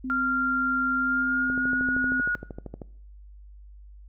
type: tone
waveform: sine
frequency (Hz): 257.8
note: C4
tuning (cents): -26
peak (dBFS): -29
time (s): 0.04-2.21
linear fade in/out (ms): 5
type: tone with pitch glide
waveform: sine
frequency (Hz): 1388 to 1449.5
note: F6 to F#6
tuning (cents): -11 to -36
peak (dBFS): -23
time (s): 0.1-2.35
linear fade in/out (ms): 0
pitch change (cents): +75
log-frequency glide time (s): 0.97-1.77
type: click train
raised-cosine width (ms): 2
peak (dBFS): -23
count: 18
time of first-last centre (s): 1.5-2.818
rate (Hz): 12.9
effects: noise-tail reverb RT60 0.6 s tail -21 dB re dry + added 50 Hz sine -44 dBFS peak until 4.08 s